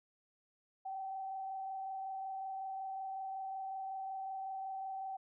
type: tone with frequency modulation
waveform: sine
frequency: 770 Hz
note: G5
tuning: 31 cents flat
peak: -39 dBFS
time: 0.85-5.17 s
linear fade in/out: 10 ms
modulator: 25.4 Hz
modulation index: 0.47
effects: none